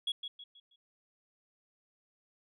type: tone with echo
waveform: sine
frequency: 3342 Hz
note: G#7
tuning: 10 cents sharp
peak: -28 dBFS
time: 0.07-0.12 s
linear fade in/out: 5 ms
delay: 160 ms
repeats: 4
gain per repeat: -9 dB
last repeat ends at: 0.76 s
effects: tanh soft clip ceiling -29 dBFS